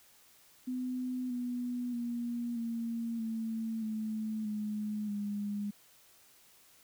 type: tone with pitch steps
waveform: sine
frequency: 252.8 / 245.3 / 238.1 / 231 / 224.2 / 217.5 / 211.1 / 204.9 Hz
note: B3 / B3 / A#3 / A#3 / A3 / A3 / G#3 / G#3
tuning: +41 / -12 / +37 / -16 / +33 / -20 / +29 / -23 cents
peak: -33 dBFS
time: 0.67-5.71 s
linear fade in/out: 10 ms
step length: 630 ms
effects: white hiss -62 dBFS RMS until 6.83 s